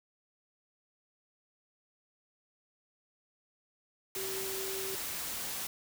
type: tone in noise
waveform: sine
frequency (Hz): 384.6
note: G4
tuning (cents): -33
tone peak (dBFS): -39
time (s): 4.16-4.95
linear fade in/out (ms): 2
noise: white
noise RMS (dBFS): -38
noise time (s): 4.15-5.67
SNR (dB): -4
effects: none